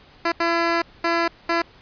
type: tone bursts at uneven times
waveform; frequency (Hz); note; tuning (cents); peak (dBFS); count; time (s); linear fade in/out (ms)
10% pulse; 337; E4; +38; -10; 4; 0.25-0.32 / 0.4-0.82 / 1.04-1.28 / 1.49-1.62; 5
effects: pink hiss -50 dBFS RMS until 1.81 s + resampled to 11025 Hz